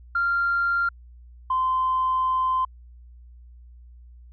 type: tone pair in turn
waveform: sine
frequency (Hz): 1389 / 1034.3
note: F6 / C6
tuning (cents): -10 / -20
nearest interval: perfect fourth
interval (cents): 510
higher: first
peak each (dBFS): -19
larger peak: neither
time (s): 0.15-0.89 / 1.5-2.65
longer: second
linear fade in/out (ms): 5
effects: tanh soft clip ceiling -15 dBFS + added 60 Hz sine -44 dBFS peak until 4.32 s